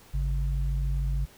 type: tone pair together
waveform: sine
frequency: 51.92 / 138.6 Hz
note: G#1 / C#3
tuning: 0 / 0 cents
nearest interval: octave + perfect fourth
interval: 1700 cents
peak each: -25 / -32 dBFS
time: 0.13-1.26 s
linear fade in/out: 20 ms
effects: pink hiss -54 dBFS RMS until 1.37 s